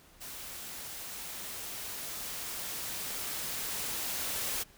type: noise with level ramp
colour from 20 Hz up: white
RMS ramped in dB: -44 to -34 dBFS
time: 0.2-4.64 s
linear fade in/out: 20 ms
effects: pink hiss -59 dBFS RMS until 4.77 s